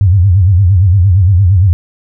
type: tone with vibrato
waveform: sine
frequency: 93.6 Hz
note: F#2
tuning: 20 cents sharp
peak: -4 dBFS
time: 0.01-1.73 s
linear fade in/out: 0 ms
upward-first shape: sine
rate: 8.7 Hz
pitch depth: 170 cents each way
effects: none